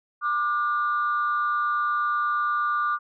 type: tone pair together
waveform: sine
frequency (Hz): 1188.4 / 1440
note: D6 / F#6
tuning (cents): +20 / -47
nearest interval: minor third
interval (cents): 333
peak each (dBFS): -22 / -27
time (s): 0.21-2.99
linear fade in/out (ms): 50
effects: tanh soft clip ceiling -15 dBFS